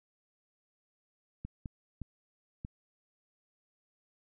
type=clicks; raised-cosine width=5 ms; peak=-27 dBFS; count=4; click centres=1.45 / 1.658 / 2.017 / 2.649 s; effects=none